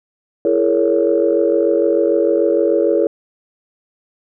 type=chord; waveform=sine; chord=A# half-diminished seventh; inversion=second; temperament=just; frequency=335.6 / 419.5 / 466.2 / 559.4 Hz; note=E4 / G#4 / A#4 / C#5; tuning=+31 / +17 / 0 / +16 cents; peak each=-17 dBFS; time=0.45-3.07 s; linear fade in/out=2 ms; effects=tanh soft clip ceiling -2 dBFS